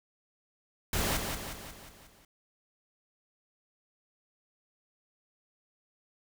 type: noise with echo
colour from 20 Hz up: pink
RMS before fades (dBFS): -30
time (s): 0.93-1.17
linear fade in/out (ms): 2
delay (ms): 180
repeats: 6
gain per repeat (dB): -5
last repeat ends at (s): 2.25
effects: none